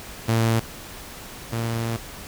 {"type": "tone pair in turn", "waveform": "sawtooth", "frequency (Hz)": [113.6, 115.05], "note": ["A#2", "A#2"], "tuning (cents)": [-44, -22], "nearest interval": "unison", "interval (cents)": 22, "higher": "second", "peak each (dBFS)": [-14, -20], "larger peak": "first", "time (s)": [[0.28, 0.6], [1.52, 1.97]], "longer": "second", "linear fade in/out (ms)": 10, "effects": ["pink hiss -39 dBFS RMS until 2.27 s"]}